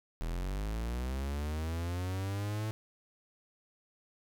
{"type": "linear sweep", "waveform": "45% pulse", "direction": "up", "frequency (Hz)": [39.49, 110], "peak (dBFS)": -33, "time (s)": [0.21, 2.71], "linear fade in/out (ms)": 0, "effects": []}